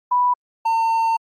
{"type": "tone pair in turn", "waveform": ["sine", "triangle"], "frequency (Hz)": [986, 905.9], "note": ["B5", "A#5"], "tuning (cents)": [-3, -50], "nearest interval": "minor second", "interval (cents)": 147, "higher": "first", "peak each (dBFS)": -14, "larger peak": "neither", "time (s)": [[0.11, 0.34], [0.65, 1.17]], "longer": "second", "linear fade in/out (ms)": 10, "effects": ["Opus 48 kbps"]}